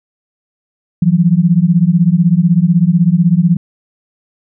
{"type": "beating tone pair", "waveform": "sine", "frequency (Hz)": [164.81, 180.81], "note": ["E3", "F#3"], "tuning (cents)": [0, -40], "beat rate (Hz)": 16, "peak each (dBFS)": -10, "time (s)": [1.02, 3.57], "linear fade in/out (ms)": 5, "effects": []}